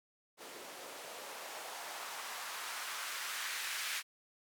blue noise with band-pass filter sweep, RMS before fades -43 dBFS, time 0.37-4.03 s, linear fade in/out 50 ms, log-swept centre 400 to 1900 Hz, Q 1.3, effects none

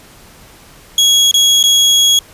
30% pulse tone with dropouts, 3322 Hz, G#7, in tune, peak -4 dBFS, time 0.98-2.19 s, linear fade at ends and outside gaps 2 ms, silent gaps 1.313-1.341 / 1.629-1.638 s, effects pink hiss -41 dBFS RMS until 2.33 s + resampled to 32000 Hz

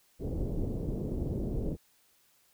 pink low-pass noise, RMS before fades -33 dBFS, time 0.19-1.77 s, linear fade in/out 50 ms, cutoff 460 Hz, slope 24 dB/octave, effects white hiss -67 dBFS RMS until 2.53 s

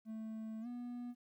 triangle tone with pitch glide, 220.4 to 243.1 Hz, A3 to B3, +3 to -27 cents, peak -40 dBFS, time 0.05-1.15 s, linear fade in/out 50 ms, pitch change +170 cents, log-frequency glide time 0.61-0.67 s, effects 13-bit

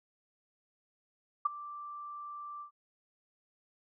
sine tone with ADSR envelope, 1174.7 Hz, D6, in tune, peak -22 dBFS, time 1.45-2.71 s, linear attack 9 ms, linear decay 14 ms, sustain -19 dB, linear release 100 ms, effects none

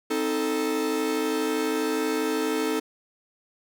45% pulse chord, A diminished, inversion first, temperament equal with one note detuned, 261.6 / 314 / 440 Hz, C4 / Eb4 / A4, 0 / +16 / 0 cents, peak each -31 / -28 / -27 dBFS, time 0.1-2.8 s, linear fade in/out 10 ms, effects none

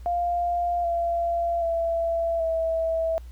sine tone with pitch steps, 698.5 / 683.3 / 668.5 / 654 Hz, F5 / F5 / E5 / E5, 0 / -38 / +24 / -14 cents, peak -22 dBFS, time 0.06-3.18 s, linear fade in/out 0 ms, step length 780 ms, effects added 60 Hz sine -38 dBFS peak until 3.31 s + pink hiss -59 dBFS RMS until 3.31 s

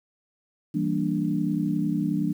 sine chord, E half-diminished seventh, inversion none, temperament equal, 164.81 / 196 / 233.1 / 293.7 Hz, E3 / G3 / Bb3 / D4, 0 / 0 / 0 / 0 cents, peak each -28 / -28 / -30 / -27 dBFS, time 0.74-2.33 s, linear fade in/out 10 ms, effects 9-bit

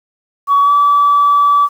sine tone with pitch glide, 1129 to 1152.1 Hz, C#6 to D6, +31 to -34 cents, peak -6 dBFS, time 0.47-1.69 s, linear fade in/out 50 ms, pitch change +35 cents, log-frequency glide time 0.62-0.71 s, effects tanh soft clip ceiling -3 dBFS + 7-bit

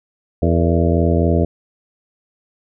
harmonic tone with a mistuned harmonic, 83.8 Hz, E2, 29 cents sharp, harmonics 1 / 2 / 3 / 4 / 5 / 6 / 7 / 8, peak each -16 / -19 / -21 / -22 / -23 / -24 / -24 / -25 dBFS, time 0.42-1.45 s, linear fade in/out 5 ms, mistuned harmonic 6, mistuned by -83 cents, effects none

